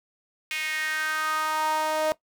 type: tone with high-pass filter sweep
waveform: sawtooth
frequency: 311.1 Hz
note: D#4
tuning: in tune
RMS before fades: -27 dBFS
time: 0.51-2.12 s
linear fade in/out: 0 ms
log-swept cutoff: 2400 to 650 Hz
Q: 4.3
effects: noise-tail reverb RT60 0.1 s tail -18 dB re dry